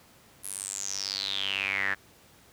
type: tone with band-pass filter sweep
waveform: sawtooth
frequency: 98 Hz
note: G2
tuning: in tune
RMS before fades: -32 dBFS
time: 0.43-1.95 s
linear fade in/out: 20 ms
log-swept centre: 11000 to 1700 Hz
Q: 8.9
effects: pink hiss -57 dBFS RMS until 2.52 s + high-pass 60 Hz 12 dB/octave